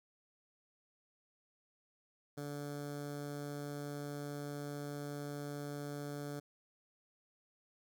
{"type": "tone with notch filter", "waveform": "15% pulse", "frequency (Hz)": 144.8, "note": "D3", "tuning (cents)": -24, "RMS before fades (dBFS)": -43, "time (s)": [2.37, 6.4], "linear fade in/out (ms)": 10, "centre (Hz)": 2600, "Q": 1.1, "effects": []}